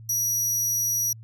sawtooth tone, 5800 Hz, F#8, 35 cents flat, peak -20 dBFS, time 0.09-1.13 s, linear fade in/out 5 ms, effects added 112 Hz sine -41 dBFS peak until 1.23 s

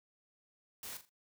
white noise with echo, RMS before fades -45 dBFS, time 0.83-0.97 s, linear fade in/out 2 ms, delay 41 ms, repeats 3, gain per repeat -10 dB, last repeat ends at 1.093 s, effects noise-tail reverb RT60 0.1 s tail -24 dB re dry

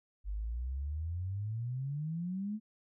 sine exponential sweep, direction up, 48.24 to 220 Hz, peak -34 dBFS, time 0.24-2.6 s, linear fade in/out 50 ms, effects none

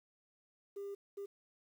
sine tone bursts at uneven times, 400.3 Hz, G4, 36 cents sharp, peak -39 dBFS, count 2, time 0.76-0.95 / 1.17-1.26 s, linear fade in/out 10 ms, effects tanh soft clip ceiling -39 dBFS + 11-bit

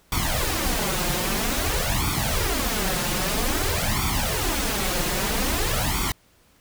pink noise with flanger, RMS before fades -24 dBFS, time 0.12-6.12 s, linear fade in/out 2 ms, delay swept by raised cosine 0.87 to 5.67 ms, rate 0.51 Hz, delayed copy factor +0.8, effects pink hiss -59 dBFS RMS until 6.6 s

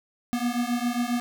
square beating tone pair, 237.9 / 245.3 Hz, A#3 / B3, +35 / -12 cents, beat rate 7.4 Hz, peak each -28 dBFS, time 0.33-1.2 s, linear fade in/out 0 ms, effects none

